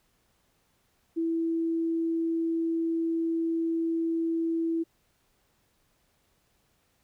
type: tone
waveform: sine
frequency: 329.6 Hz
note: E4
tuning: in tune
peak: -25 dBFS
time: 1.16-4.84 s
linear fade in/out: 20 ms
effects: pink hiss -70 dBFS RMS until 7.03 s